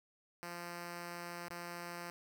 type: tone with dropouts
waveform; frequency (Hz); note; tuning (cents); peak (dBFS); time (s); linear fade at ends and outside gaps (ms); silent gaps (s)
5% pulse; 173.3; F3; -13; -32; 0.43-2.1; 0; 1.484-1.504
effects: none